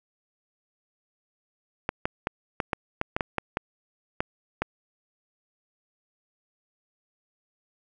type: clicks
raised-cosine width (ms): 0.5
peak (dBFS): -10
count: 12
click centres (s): 1.891 / 2.055 / 2.271 / 2.602 / 2.732 / 3.014 / 3.165 / 3.208 / 3.383 / 3.571 / 4.205 / 4.62
effects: none